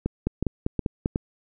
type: two click trains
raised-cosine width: 3 ms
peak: -11 / -10 dBFS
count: 4 / 5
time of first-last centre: 0.06-1.159 / 0.27-1.059 s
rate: 2.73 / 5.07 Hz
effects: none